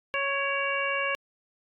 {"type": "harmonic tone with a mistuned harmonic", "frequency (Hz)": 554.4, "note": "C#5", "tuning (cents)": 0, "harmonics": [1, 2, 3, 4, 5], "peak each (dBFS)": [-32, -32, -32, -32, -32], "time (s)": [0.14, 1.15], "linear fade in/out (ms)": 0, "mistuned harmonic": 4, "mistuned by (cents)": 45, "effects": ["AAC 64 kbps"]}